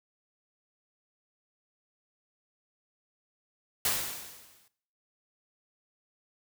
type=noise with exponential decay; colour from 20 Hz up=white; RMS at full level=-26 dBFS; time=3.85-4.68 s; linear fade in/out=2 ms; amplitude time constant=180 ms; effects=noise-tail reverb RT60 0.6 s tail -18 dB re dry